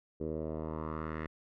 10% pulse tone with low-pass filter sweep, 78.5 Hz, D#2, 16 cents sharp, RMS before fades -38 dBFS, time 0.2-1.27 s, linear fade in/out 10 ms, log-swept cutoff 430 to 1900 Hz, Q 2.6, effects none

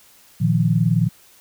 sine chord, Bb suspended fourth, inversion none, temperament equal, 116.54 / 155.56 / 174.61 Hz, Bb2 / Eb3 / F3, 0 / 0 / 0 cents, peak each -19 dBFS, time 0.4-1.09 s, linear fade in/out 20 ms, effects white hiss -51 dBFS RMS until 1.4 s

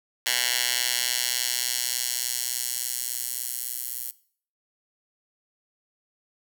10% pulse tone with high-pass filter sweep, 123.47 Hz, B2, in tune, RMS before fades -28 dBFS, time 0.26-4.11 s, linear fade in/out 5 ms, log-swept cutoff 2600 to 12000 Hz, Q 0.79, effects noise-tail reverb RT60 0.5 s tail -19 dB re dry

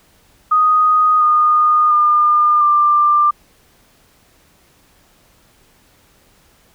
sine tone with pitch steps, 1244.5 / 1225.2 / 1206.3 / 1187.6 Hz, D#6 / D#6 / D6 / D6, 0 / -27 / +46 / +19 cents, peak -9 dBFS, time 0.51-3.31 s, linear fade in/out 10 ms, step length 700 ms, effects pink hiss -53 dBFS RMS until 6.74 s

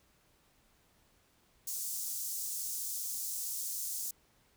pink high-pass noise, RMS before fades -38 dBFS, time 1.67-4.11 s, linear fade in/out 5 ms, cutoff 6200 Hz, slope 24 dB/octave, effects pink hiss -69 dBFS RMS until 4.56 s

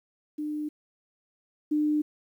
sine tone pair in turn, 300.8 / 300.8 Hz, D4 / D4, +42 / +42 cents, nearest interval unison, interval 0 cents, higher neither, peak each -29 / -22 dBFS, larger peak second, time 0.38-0.69 / 1.71-2.02 s, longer neither, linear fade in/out 10 ms, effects 10-bit

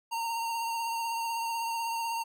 square tone with vibrato, 920 Hz, A#5, 23 cents flat, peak -31 dBFS, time 0.11-2.24 s, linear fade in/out 20 ms, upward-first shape triangle, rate 16 Hz, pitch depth 25 cents each way, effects none

